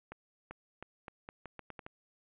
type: accelerating click train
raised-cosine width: 0.5 ms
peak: -29 dBFS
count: 10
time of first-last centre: 0.12-1.865 s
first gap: 390 ms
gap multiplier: 0.81
effects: resampled to 8000 Hz + 10-bit